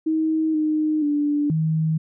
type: tone with pitch steps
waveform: sine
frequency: 316.6 / 308.2 / 292.7 / 158.5 Hz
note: D#4 / D#4 / D4 / D#3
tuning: +30 / -16 / -6 / +32 cents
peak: -18 dBFS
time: 0.06-1.98 s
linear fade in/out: 10 ms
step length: 480 ms
effects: none